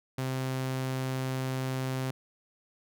sawtooth tone, 130.81 Hz, C3, in tune, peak -26 dBFS, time 0.18-2.11 s, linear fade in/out 5 ms, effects none

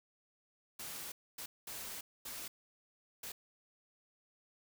white noise bursts at uneven times, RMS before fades -45 dBFS, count 5, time 0.79-1.12 / 1.38-1.46 / 1.67-2.01 / 2.25-2.48 / 3.23-3.32 s, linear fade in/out 5 ms, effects none

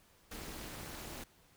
pink noise with amplitude modulation, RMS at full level -42 dBFS, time 0.31-1.24 s, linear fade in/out 5 ms, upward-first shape sine, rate 271 Hz, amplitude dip 95%, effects pink hiss -66 dBFS RMS until 1.56 s

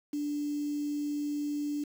sine tone with quantisation, 292.9 Hz, D4, 5 cents flat, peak -30 dBFS, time 0.13-1.84 s, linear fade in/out 5 ms, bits 8, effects none

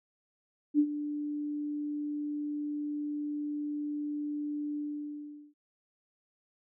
sine tone with ADSR envelope, 295 Hz, D4, 8 cents sharp, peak -19 dBFS, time 0.74-5.54 s, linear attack 50 ms, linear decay 68 ms, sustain -13 dB, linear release 770 ms, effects none

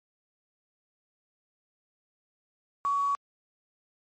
sine tone with quantisation, 1126 Hz, C#6, 27 cents sharp, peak -24 dBFS, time 2.85-3.15 s, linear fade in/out 0 ms, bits 7, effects MP3 32 kbps

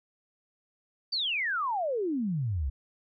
sine exponential sweep, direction down, 4729 to 61.74 Hz, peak -27 dBFS, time 1.12-2.7 s, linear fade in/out 10 ms, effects none

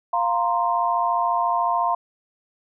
sine chord, F suspended fourth, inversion none, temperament equal, 698.5 / 932.3 / 1046.5 Hz, F5 / Bb5 / C6, 0 / 0 / 0 cents, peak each -23 dBFS, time 0.13-1.95 s, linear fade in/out 5 ms, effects none

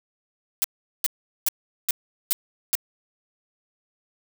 blue noise bursts, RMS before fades -21 dBFS, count 6, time 0.62-2.752 s, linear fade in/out 0 ms, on 22 ms, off 400 ms, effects none

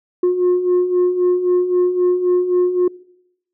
sine beating tone pair, 356.5 / 360.3 Hz, F4 / F#4, +36 / -46 cents, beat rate 3.8 Hz, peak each -18 / -12 dBFS, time 0.23-2.88 s, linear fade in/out 5 ms, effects noise-tail reverb RT60 0.8 s tail -24 dB re dry + tanh soft clip ceiling -10 dBFS

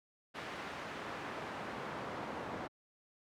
brown noise with band-pass filter sweep, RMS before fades -43 dBFS, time 0.34-2.68 s, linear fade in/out 20 ms, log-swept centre 1800 to 960 Hz, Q 0.74, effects high-pass 100 Hz 12 dB/octave

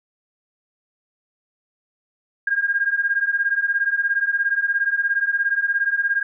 sine beating tone pair, 1607 / 1624 Hz, G6 / G#6, +43 / -39 cents, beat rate 17 Hz, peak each -22 / -20 dBFS, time 2.47-6.23 s, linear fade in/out 5 ms, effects none

